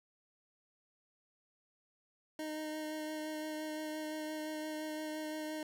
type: tone with vibrato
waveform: 25% pulse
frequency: 308.9 Hz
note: D#4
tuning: 12 cents flat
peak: -35 dBFS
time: 2.39-5.63 s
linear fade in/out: 2 ms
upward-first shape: sine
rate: 5.8 Hz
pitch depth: 13 cents each way
effects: none